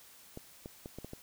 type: clicks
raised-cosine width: 2 ms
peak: -29 dBFS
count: 6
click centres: 0.374 / 0.659 / 0.859 / 0.986 / 1.046 / 1.134 s
effects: white hiss -57 dBFS RMS until 1.22 s